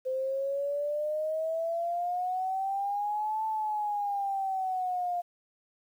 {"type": "exponential two-way sweep", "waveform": "sine", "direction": "up then down", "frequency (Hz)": [515, 880, 700], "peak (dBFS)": -28, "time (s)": [0.05, 5.22], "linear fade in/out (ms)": 20, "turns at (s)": 3.45, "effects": ["10-bit"]}